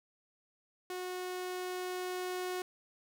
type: tone with level ramp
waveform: sawtooth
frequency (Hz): 365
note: F#4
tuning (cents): -24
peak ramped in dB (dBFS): -34 to -31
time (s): 0.9-2.62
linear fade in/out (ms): 2
effects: none